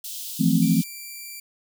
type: high-pass noise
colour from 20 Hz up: white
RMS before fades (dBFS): -34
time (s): 0.04-0.84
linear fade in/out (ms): 5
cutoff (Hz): 3000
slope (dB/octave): 48
type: chord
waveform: sine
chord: F major seventh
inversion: third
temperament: equal with one note detuned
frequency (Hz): 164.81 / 177.15 / 220 / 261.6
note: E3 / F3 / A3 / C4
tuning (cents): 0 / +25 / 0 / 0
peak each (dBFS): -22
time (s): 0.39-0.82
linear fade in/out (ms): 20
type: tone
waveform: 5% pulse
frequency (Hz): 2349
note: D7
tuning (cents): 0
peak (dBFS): -26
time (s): 0.62-1.4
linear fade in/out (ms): 5
effects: none